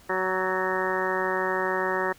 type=harmonic tone with a mistuned harmonic; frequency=186.9 Hz; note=F#3; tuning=18 cents sharp; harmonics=1 / 2 / 3 / 4 / 5 / 6 / 7 / 8 / 9 / 10; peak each=-39 / -29 / -32 / -36 / -31 / -34 / -35 / -38 / -35 / -31 dBFS; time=0.09-2.13 s; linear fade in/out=10 ms; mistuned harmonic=10; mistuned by=-30 cents; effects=pink hiss -54 dBFS RMS until 2.18 s